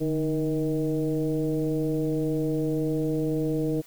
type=tone with frequency modulation; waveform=sine; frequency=311.1 Hz; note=D#4; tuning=in tune; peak=-23 dBFS; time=0-3.82 s; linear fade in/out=20 ms; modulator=161 Hz; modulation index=1.2; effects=white hiss -53 dBFS RMS until 3.86 s